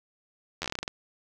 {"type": "slowing click train", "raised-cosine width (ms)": 0.2, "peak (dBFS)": -14, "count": 11, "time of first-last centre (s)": [0.62, 0.879], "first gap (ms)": 11, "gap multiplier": 1.18, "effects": []}